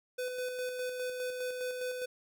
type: tone with tremolo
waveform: square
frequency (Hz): 502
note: B4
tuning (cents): +28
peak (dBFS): -34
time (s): 0.18-2.06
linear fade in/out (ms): 10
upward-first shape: square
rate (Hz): 4.9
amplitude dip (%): 35
effects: none